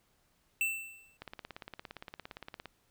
square tone with exponential decay, 2671 Hz, E7, 22 cents sharp, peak -27 dBFS, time 0.61-1.17 s, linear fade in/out 1 ms, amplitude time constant 120 ms
click train, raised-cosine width 0.3 ms, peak -27 dBFS, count 26, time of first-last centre 1.22-2.657 s, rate 17.4 Hz
effects pink hiss -72 dBFS RMS until 2.9 s

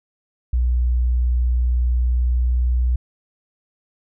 sine tone with pitch glide, 61 to 61.5 Hz, B1 to B1, -21 to -7 cents, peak -15 dBFS, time 0.53-2.96 s, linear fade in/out 5 ms, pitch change +14 cents, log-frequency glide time 1.83-2.85 s, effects none

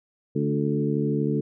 harmonic tone with a mistuned harmonic, 72.7 Hz, D2, 17 cents flat, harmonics 2 / 3 / 4 / 5 / 6, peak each -26 / -27 / -28 / -32 / -29 dBFS, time 0.35-1.41 s, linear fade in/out 10 ms, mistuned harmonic 5, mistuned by -16 cents, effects none

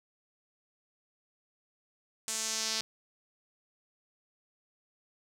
sawtooth tone with band-pass filter sweep, 221.3 Hz, A3, 10 cents sharp, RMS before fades -34 dBFS, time 2.28-2.81 s, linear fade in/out 0 ms, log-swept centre 7700 to 4900 Hz, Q 2.4, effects none

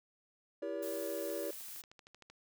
triangle chord, E diminished seventh, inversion none, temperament just, 329.6 / 395.6 / 474.7 / 569.6 Hz, E4 / G4 / Bb4 / Db5, 0 / +16 / +31 / +47 cents, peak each -41 / -41 / -42 / -38 dBFS, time 0.62-1.51 s, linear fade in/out 5 ms
blue noise, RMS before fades -47 dBFS, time 0.82-1.82 s, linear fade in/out 10 ms
click train, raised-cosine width 0.2 ms, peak -38 dBFS, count 14, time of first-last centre 1.3-2.3 s, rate 13 Hz
effects none

